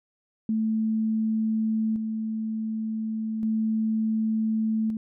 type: tone with tremolo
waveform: sine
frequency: 220 Hz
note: A3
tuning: in tune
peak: -22 dBFS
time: 0.49-4.97 s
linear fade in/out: 2 ms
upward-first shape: square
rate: 0.34 Hz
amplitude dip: 40%
effects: none